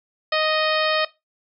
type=harmonic tone with a mistuned harmonic; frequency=622.3 Hz; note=D#5; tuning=in tune; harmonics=1 / 2 / 3 / 4 / 5 / 6 / 7 / 8; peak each=-22 / -25 / -27 / -28 / -29 / -30 / -30 / -31 dBFS; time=0.32-1.05 s; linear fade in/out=5 ms; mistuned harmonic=8; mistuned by=+36 cents; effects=noise-tail reverb RT60 0.2 s tail -17 dB re dry